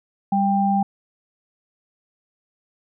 sine tone pair together, 198 / 792 Hz, G3 / G5, +18 / +18 cents, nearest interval 2 octaves, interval 2400 cents, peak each -19 dBFS, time 0.32-0.83 s, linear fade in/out 5 ms, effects none

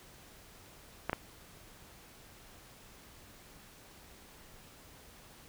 clicks, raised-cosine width 0.5 ms, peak -16 dBFS, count 2, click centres 1.096 / 1.131 s, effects pink hiss -56 dBFS RMS until 5.48 s

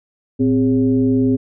sine tone with frequency modulation, 260 Hz, C4, 11 cents flat, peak -12 dBFS, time 0.39-1.37 s, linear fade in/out 20 ms, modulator 148 Hz, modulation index 0.77, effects none

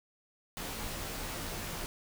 pink noise with comb filter, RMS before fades -39 dBFS, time 0.57-1.86 s, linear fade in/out 0 ms, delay 16 ms, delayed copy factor -0.65, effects none

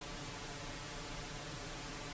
pink noise with comb filter, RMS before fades -45 dBFS, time 0.01-2.13 s, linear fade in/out 5 ms, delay 6.9 ms, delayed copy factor +0.95, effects resampled to 16000 Hz

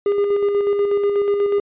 triangle tone with tremolo, 405.7 Hz, G#4, 41 cents flat, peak -12 dBFS, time 0.06-1.6 s, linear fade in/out 2 ms, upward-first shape square, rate 8.2 Hz, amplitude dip 35%, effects resampled to 8000 Hz

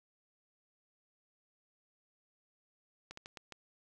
slowing click train, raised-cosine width 0.2 ms, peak -29 dBFS, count 5, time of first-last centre 3.11-3.523 s, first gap 64 ms, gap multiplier 1.33, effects none

